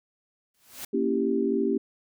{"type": "noise with exponential growth", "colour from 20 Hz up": "white", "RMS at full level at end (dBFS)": -34, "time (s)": [0.54, 0.85], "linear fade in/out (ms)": 5, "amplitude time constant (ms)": 67}
{"type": "chord", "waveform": "sine", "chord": "A# diminished seventh", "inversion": "none", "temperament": "equal", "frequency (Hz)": [233.1, 277.2, 329.6, 392], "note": ["A#3", "C#4", "E4", "G4"], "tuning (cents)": [0, 0, 0, 0], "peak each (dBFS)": [-28, -28, -31, -26], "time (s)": [0.93, 1.78], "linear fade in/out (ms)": 10}
{"effects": []}